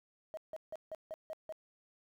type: tone bursts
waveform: triangle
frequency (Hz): 632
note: D#5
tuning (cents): +27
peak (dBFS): -36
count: 7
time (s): 0.34-1.524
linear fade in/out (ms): 0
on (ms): 32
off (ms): 160
effects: tanh soft clip ceiling -37 dBFS + 12-bit